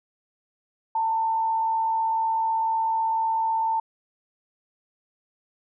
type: tone with frequency modulation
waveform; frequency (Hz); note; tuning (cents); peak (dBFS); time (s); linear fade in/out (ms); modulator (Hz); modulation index
sine; 896; A5; +31; -21; 0.95-3.8; 5; 58; 0.22
effects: none